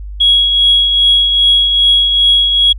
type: tone with tremolo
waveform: sine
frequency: 3322 Hz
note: G#7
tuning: in tune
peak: -4 dBFS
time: 0.2-2.73 s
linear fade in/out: 10 ms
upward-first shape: triangle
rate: 2.5 Hz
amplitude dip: 50%
effects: tanh soft clip ceiling 0 dBFS + added 50 Hz sine -23 dBFS peak until 2.78 s